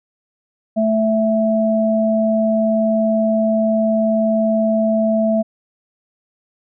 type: tone pair together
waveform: sine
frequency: 220 / 659.3 Hz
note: A3 / E5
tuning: 0 / 0 cents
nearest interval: octave + perfect fifth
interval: 1900 cents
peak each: -16 dBFS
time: 0.76-5.43 s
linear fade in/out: 20 ms
effects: none